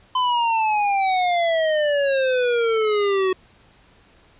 square exponential sweep, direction down, 1023 to 370.6 Hz, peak -18 dBFS, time 0.15-3.33 s, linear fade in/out 5 ms, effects pink hiss -54 dBFS RMS until 4.39 s + resampled to 8000 Hz

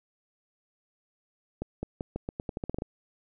accelerating click train, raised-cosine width 2 ms, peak -19 dBFS, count 13, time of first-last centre 1.62-2.821 s, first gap 210 ms, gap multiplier 0.85, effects none

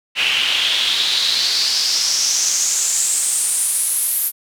pink noise with band-pass filter sweep, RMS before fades -18 dBFS, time 0.15-4.32 s, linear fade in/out 50 ms, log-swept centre 2700 to 12000 Hz, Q 4.9, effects none

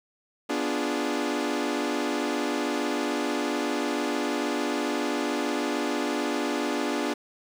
sawtooth chord, B diminished seventh, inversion none, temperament equal, 246.9 / 293.7 / 349.2 / 415.3 Hz, B3 / D4 / F4 / Ab4, 0 / 0 / 0 / 0 cents, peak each -28 / -25 / -29 / -29 dBFS, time 0.49-7.14 s, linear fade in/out 10 ms, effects low-pass 8000 Hz 12 dB/octave + 9-bit

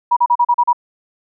sine tone bursts, 963 Hz, B5, 44 cents flat, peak -9 dBFS, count 7, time 0.11-0.731 s, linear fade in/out 10 ms, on 57 ms, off 37 ms, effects none

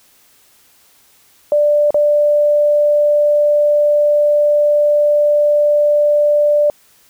sine tone with dropouts, 590 Hz, D5, 8 cents sharp, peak -9 dBFS, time 1.52-6.7 s, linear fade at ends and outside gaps 1 ms, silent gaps 1.906-1.944 s, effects white hiss -51 dBFS RMS until 7.09 s

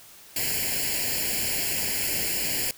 white noise with comb filter, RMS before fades -27 dBFS, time 0.36-2.71 s, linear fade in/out 2 ms, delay 0.41 ms, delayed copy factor +0.95, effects white hiss -49 dBFS RMS until 2.77 s

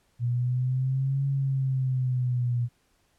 sine exponential two-way sweep, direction up then down, 119.4 to 138.59 to 119.4 Hz, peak -23 dBFS, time 0.19-2.69 s, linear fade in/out 50 ms, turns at 1.26 s, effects pink hiss -68 dBFS RMS until 3.18 s + low-pass 12000 Hz 12 dB/octave

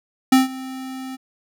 square tone with ADSR envelope, 261.6 Hz, C4, in tune, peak -9 dBFS, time 0.32-1.17 s, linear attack 6 ms, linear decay 150 ms, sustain -21 dB, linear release 25 ms, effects none

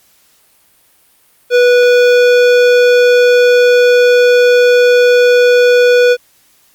sine tone with hard clipping, 490.1 Hz, B4, 13 cents flat, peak -7 dBFS, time 1.5-6.17 s, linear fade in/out 50 ms, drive 16 dB, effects white hiss -51 dBFS RMS until 6.74 s + Opus 48 kbps

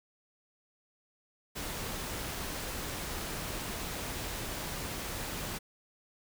pink noise, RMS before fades -38 dBFS, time 1.55-5.59 s, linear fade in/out 20 ms, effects none

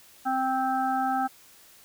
harmonic tone, 261.6 Hz, C4, in tune, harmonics 1 / 3 / 5 / 6, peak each -31 / -25 / -32 / -37 dBFS, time 0.25-1.28 s, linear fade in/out 20 ms, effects white hiss -54 dBFS RMS until 1.84 s

